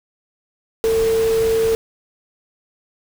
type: tone in noise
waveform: sine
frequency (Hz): 450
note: A4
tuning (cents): +39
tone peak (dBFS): -14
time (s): 0.84-1.75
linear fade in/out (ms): 0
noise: pink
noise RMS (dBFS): -29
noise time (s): 0.84-1.75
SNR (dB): +12
effects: none